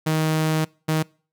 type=tone pair in turn; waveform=sawtooth; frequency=157.2 / 157.2 Hz; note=D#3 / D#3; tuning=+18 / +18 cents; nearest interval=unison; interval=0 cents; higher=neither; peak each=-15 dBFS; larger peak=neither; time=0.06-0.65 / 0.88-1.03 s; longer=first; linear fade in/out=10 ms; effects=noise-tail reverb RT60 0.4 s tail -25 dB re dry